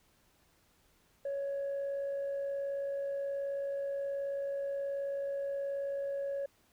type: tone with amplitude modulation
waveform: sine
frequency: 557 Hz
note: C#5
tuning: 8 cents sharp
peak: -30 dBFS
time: 1.25-6.46 s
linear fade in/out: 5 ms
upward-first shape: sine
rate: 58.7 Hz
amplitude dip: 30%
effects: tanh soft clip ceiling -31 dBFS + pink hiss -69 dBFS RMS until 6.72 s